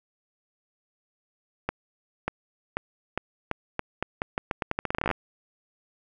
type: accelerating click train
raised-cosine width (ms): 0.5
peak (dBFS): -11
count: 24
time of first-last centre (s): 1.69-5.113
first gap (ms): 590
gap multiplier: 0.83
effects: none